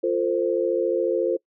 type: chord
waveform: sine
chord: F major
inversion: none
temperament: equal with one note detuned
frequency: 349.2 / 449.2 / 523.3 Hz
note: F4 / A4 / C5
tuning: 0 / +36 / 0 cents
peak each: -24 dBFS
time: 0.03-1.37 s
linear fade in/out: 10 ms
effects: noise-tail reverb RT60 0.1 s tail -24 dB re dry